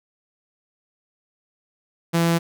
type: tone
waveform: sawtooth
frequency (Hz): 168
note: E3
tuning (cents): +33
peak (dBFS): -13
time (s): 2.13-2.39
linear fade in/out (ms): 20
effects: none